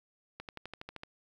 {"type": "accelerating click train", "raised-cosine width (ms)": 0.3, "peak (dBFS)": -26, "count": 9, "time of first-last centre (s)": [0.4, 1.034], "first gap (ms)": 88, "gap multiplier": 0.97, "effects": ["10-bit"]}